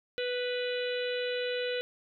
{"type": "harmonic tone", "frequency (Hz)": 493.9, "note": "B4", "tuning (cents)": 0, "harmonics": [1, 3, 4, 5, 6, 7, 8], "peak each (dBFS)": [-31, -40, -44, -42, -41, -45, -43], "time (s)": [0.18, 1.81], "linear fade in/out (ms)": 0, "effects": []}